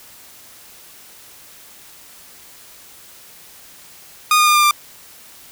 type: tone with pitch steps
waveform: sawtooth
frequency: 1230 / 1219.4 / 1208.9 / 1198.4 / 1188.1 Hz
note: D#6 / D#6 / D6 / D6 / D6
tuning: -20 / -35 / +50 / +35 / +20 cents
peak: -7 dBFS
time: 4.31-4.71 s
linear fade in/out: 2 ms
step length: 80 ms
effects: white hiss -43 dBFS RMS until 5.51 s